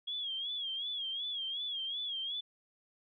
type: tone with vibrato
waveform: sine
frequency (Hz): 3300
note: G#7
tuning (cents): -12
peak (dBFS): -35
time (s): 0.07-2.41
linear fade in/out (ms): 10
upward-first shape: sine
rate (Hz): 2.7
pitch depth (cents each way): 95
effects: none